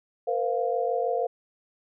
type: chord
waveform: sine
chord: Bb suspended second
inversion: none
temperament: equal with one note detuned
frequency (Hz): 466.2 / 512.5 / 698.5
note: Bb4 / C5 / F5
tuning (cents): 0 / -36 / 0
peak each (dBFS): -28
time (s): 0.27-1.27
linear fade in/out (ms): 10
effects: none